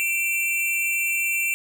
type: tone pair together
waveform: square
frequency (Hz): 2349 / 2706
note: D7 / E7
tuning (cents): 0 / +45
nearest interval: major second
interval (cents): 245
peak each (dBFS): -25 / -25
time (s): 0-1.54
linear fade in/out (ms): 0
effects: none